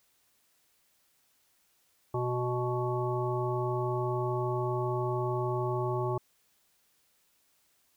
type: harmonic tone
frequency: 123.47 Hz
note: B2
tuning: in tune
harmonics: 1 / 3 / 5 / 7 / 9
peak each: -32 / -32 / -38 / -37 / -38 dBFS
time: 2.14-6.18 s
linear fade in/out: 5 ms
effects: white hiss -70 dBFS RMS until 7.96 s